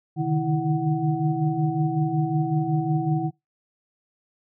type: tone cluster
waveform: sine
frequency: 131.6 / 149.8 / 155.2 / 328 / 744 Hz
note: C3 / D3 / D#3 / E4 / F#5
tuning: +10 / +35 / -4 / -9 / +9 cents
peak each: -33 / -26 / -24 / -27 / -30 dBFS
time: 0.16-3.31 s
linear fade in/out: 50 ms
effects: noise-tail reverb RT60 0.2 s tail -25 dB re dry